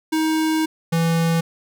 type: tone pair in turn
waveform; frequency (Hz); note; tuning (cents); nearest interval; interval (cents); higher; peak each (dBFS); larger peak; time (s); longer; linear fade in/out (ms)
square; 315.9 / 165.71; D#4 / E3; +26 / +9; major seventh; 1117; first; -18 / -17; second; 0.12-0.66 / 0.92-1.41; first; 10
effects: none